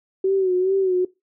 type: tone with vibrato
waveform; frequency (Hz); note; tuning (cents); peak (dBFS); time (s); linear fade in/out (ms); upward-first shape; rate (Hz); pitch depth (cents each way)
sine; 375.8; F#4; +27; -16; 0.24-1.05; 5; sine; 2.4; 63
effects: noise-tail reverb RT60 0.2 s tail -20 dB re dry